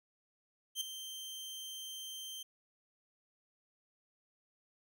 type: tone with ADSR envelope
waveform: sawtooth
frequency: 3136 Hz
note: G7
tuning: in tune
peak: -29 dBFS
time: 0.75-2.43 s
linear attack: 61 ms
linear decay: 3 ms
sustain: -11 dB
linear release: 7 ms
effects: none